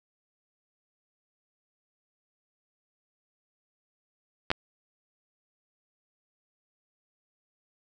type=clicks; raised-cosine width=0.3 ms; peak=-9 dBFS; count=2; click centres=4.504 / 4.515 s; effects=none